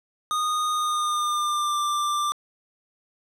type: tone with pitch glide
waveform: square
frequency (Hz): 1234 to 1183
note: D#6 to D6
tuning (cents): -15 to +12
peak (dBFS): -23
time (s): 0.31-2.32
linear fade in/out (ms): 0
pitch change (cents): -73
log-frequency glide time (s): 0.72-1.78
effects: low-pass 11000 Hz 12 dB/octave + 9-bit